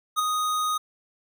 square tone with ADSR envelope, 1244.5 Hz, D#6, in tune, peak -19 dBFS, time 0.16-0.78 s, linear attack 32 ms, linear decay 9 ms, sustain -5 dB, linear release 10 ms, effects none

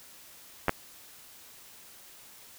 clicks, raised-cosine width 0.5 ms, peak -9 dBFS, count 2, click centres 0.683 / 0.694 s, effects white hiss -52 dBFS RMS until 2.58 s

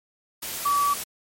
sine tone in noise, 1146 Hz, D6, 43 cents flat, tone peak -19 dBFS, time 0.65-0.94 s, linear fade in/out 10 ms, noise white, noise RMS -32 dBFS, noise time 0.42-1.04 s, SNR +10 dB, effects MP3 64 kbps

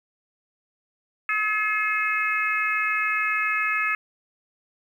harmonic tone, 427.1 Hz, G#4, 48 cents sharp, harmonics 3 / 4 / 5 / 6, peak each -27 / -27 / -27 / -27 dBFS, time 1.29-3.95 s, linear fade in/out 2 ms, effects 9-bit

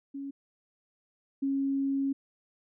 sine tone pair in turn, 277.2 / 274 Hz, C#4 / C#4, 0 / -20 cents, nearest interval unison, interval 20 cents, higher first, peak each -35 / -26 dBFS, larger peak second, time 0.14-0.31 / 1.42-2.13 s, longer second, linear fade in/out 10 ms, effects none

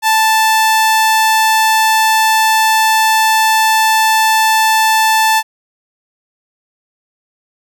sawtooth tone, 880 Hz, A5, in tune, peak -5 dBFS, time 0.02-5.43 s, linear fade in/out 50 ms, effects none

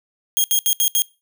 5% pulse tone bursts at uneven times, 3246 Hz, G#7, 40 cents flat, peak -6 dBFS, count 5, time 0.37-0.44 / 0.51-0.59 / 0.66-0.73 / 0.8-0.88 / 0.95-1.02 s, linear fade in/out 0 ms, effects noise-tail reverb RT60 0.3 s tail -23 dB re dry

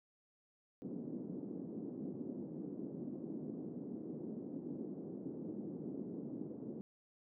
white band-pass noise, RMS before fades -45 dBFS, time 0.82-6.81 s, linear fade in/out 0 ms, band 180 to 330 Hz, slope 24 dB/octave, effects none

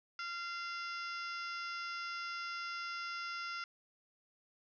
harmonic tone with a mistuned harmonic, 690 Hz, F5, 21 cents flat, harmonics 2 / 3 / 4 / 5 / 6 / 7 / 8 / 9, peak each -41 / -47 / -50 / -55 / -60 / -50 / -53 / -62 dBFS, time 0.19-3.64 s, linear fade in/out 2 ms, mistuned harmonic 8, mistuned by -60 cents, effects none

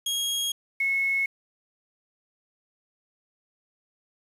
sawtooth / sine tone pair in turn, 3278 / 2188 Hz, G#7 / C#7, -23 / -23 cents, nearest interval perfect fifth, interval 700 cents, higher first, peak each -22 dBFS, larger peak neither, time 0.06-0.52 / 0.8-1.26 s, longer neither, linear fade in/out 5 ms, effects resampled to 32000 Hz + 8-bit

